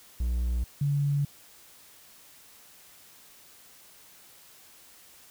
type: tone pair in turn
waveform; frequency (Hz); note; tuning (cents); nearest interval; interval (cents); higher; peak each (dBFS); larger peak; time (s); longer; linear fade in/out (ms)
triangle / sine; 60 / 142.7; B1 / D3; -49 / -49; octave + minor third; 1500; second; -23; neither; 0.2-0.64 / 0.81-1.25; neither; 5
effects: white hiss -54 dBFS RMS until 5.3 s